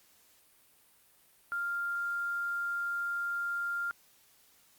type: tone with quantisation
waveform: sine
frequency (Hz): 1396.9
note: F6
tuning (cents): 0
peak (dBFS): -31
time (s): 1.52-3.91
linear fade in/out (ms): 0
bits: 9
effects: white hiss -64 dBFS RMS until 4.78 s + Opus 48 kbps